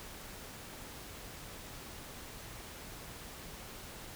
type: silence
effects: pink hiss -48 dBFS RMS until 4.15 s